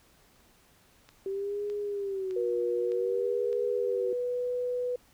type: click train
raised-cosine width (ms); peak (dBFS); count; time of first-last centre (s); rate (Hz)
0.2; -33; 5; 1.09-3.529; 1.64
type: tone with vibrato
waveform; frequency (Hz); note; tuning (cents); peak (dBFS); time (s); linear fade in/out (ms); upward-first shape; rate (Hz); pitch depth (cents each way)
sine; 385.2; G4; -30; -30; 1.26-4.13; 2; sine; 0.54; 120
type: tone with pitch glide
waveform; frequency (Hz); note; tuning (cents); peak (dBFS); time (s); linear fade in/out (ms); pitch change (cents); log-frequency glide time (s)
sine; 480.2 to 494.3; B4 to B4; -49 to +1; -28; 2.36-4.96; 5; +50; 2.94-4.53
effects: pink hiss -62 dBFS RMS until 5.13 s